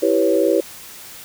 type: chord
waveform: sine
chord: C# half-diminished seventh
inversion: first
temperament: equal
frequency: 329.6 / 392 / 493.9 / 554.4 Hz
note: E4 / G4 / B4 / C#5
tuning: 0 / 0 / 0 / 0 cents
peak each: -19 dBFS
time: 0.02-0.61 s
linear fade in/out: 10 ms
effects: white hiss -38 dBFS RMS until 1.24 s